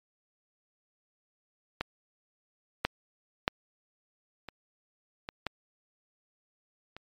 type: clicks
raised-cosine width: 0.3 ms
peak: -14 / -8 / -7 / -24 / -20 / -15 / -28 dBFS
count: 7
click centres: 1.81 / 2.85 / 3.479 / 4.487 / 5.289 / 5.467 / 6.966 s
effects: MP3 96 kbps